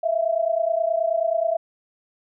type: tone pair together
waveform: sine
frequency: 646.6 / 676 Hz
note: E5 / E5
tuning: -34 / +43 cents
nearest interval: minor second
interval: 77 cents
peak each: -22 dBFS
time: 0.03-1.57 s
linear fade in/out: 10 ms
effects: none